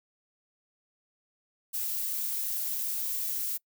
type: noise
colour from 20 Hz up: violet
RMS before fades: -32 dBFS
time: 1.73-3.58 s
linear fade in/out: 20 ms
effects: noise-tail reverb RT60 0.1 s tail -25 dB re dry